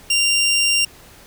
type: tone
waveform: 20% pulse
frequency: 2780 Hz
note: F7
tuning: 9 cents flat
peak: -10 dBFS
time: 0.1-0.85 s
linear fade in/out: 5 ms
effects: pink hiss -45 dBFS RMS until 1.26 s